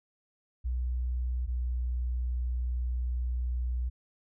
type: tone pair in turn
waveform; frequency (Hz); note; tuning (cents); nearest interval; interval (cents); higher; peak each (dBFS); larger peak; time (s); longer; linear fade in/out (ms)
sine; 61.74 / 61.31; B1 / B1; 0 / -12; unison; 12; first; -28; neither; 0.64-1.47 / 1.47-3.9; second; 20
effects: none